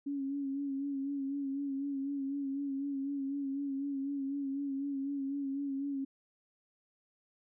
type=tone with vibrato; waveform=sine; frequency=277.2 Hz; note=C#4; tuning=in tune; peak=-33 dBFS; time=0.06-6.05 s; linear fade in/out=10 ms; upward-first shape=sine; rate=4 Hz; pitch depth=43 cents each way; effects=none